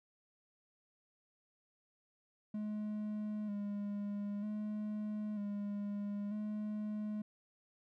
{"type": "tone with vibrato", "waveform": "triangle", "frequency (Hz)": 207.7, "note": "G#3", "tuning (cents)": 0, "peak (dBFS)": -35, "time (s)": [2.54, 7.22], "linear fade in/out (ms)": 5, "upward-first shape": "square", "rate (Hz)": 0.53, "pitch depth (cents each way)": 31, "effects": []}